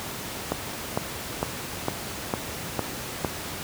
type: click train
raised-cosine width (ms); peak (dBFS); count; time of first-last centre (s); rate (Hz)
1; -9; 7; 0.52-3.247; 2.2
effects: pink hiss -34 dBFS RMS until 3.63 s + high-pass 80 Hz 12 dB/octave